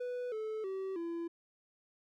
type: tone with pitch steps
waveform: triangle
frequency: 493.9 / 435 / 383.1 / 337.3 Hz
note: B4 / A4 / G4 / E4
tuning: 0 / -20 / -40 / +40 cents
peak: -34 dBFS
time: 0-1.28 s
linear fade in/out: 10 ms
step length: 320 ms
effects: none